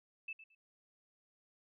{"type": "tone with echo", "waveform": "sine", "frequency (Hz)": 2632, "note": "E7", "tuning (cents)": -3, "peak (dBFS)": -40, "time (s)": [0.28, 0.33], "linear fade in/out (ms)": 5, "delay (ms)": 110, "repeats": 2, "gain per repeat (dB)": -13, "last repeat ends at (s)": 0.55, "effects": []}